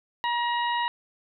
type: harmonic tone with a mistuned harmonic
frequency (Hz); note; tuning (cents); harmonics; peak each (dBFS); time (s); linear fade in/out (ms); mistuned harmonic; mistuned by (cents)
955; A#5; +42; 1 / 2 / 3 / 4; -25 / -31 / -35 / -37; 0.24-0.88; 0; 2; -15
effects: none